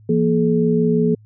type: tone cluster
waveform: sine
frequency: 169.1 / 235 / 426.1 Hz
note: E3 / A#3 / G#4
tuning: +44 / +14 / +44 cents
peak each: -18 dBFS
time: 0.09-1.15 s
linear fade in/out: 5 ms
effects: added 107 Hz sine -44 dBFS peak until 1.25 s